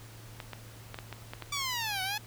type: clicks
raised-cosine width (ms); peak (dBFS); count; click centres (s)
0.3; -23; 7; 0.402 / 0.533 / 0.944 / 0.988 / 1.127 / 1.335 / 1.423
type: linear two-way sweep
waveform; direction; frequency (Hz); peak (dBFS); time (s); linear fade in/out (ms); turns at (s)
10% pulse; down then up; 1167 to 740 to 859; -23; 1.52-2.18; 5; 2.02
effects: added 112 Hz sine -48 dBFS peak until 2.26 s + pink hiss -52 dBFS RMS until 2.26 s